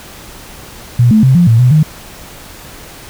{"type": "tone with pitch steps", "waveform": "sine", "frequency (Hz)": [120.9, 217.2, 131.5, 174.4, 114, 125.1, 154.3], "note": ["B2", "A3", "C3", "F3", "A#2", "B2", "D#3"], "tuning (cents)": [-36, -22, 9, -2, -38, 23, -14], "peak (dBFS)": -4, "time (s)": [0.99, 1.83], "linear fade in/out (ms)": 5, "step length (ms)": 120, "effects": ["pink hiss -33 dBFS RMS until 3.09 s"]}